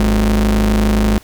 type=ring-modulated tone; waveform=45% pulse; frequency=79 Hz; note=D#2; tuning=27 cents sharp; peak=-8 dBFS; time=0-1.18 s; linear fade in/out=0 ms; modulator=132 Hz; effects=pink hiss -44 dBFS RMS until 1.23 s